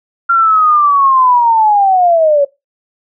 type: linear sweep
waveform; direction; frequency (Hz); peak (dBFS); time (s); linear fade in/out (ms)
sine; down; 1385 to 554.4; -6; 0.29-2.45; 10
effects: noise-tail reverb RT60 0.2 s tail -20 dB re dry